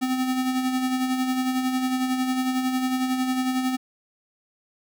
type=tone with tremolo; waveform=square; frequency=257.2 Hz; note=C4; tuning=30 cents flat; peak=-21 dBFS; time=0.01-3.77 s; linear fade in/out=20 ms; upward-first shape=sine; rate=11 Hz; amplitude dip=45%; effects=none